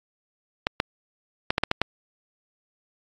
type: clicks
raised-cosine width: 0.3 ms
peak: -5 dBFS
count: 7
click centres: 0.669 / 0.801 / 1.505 / 1.581 / 1.636 / 1.714 / 1.816 s
effects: AAC 48 kbps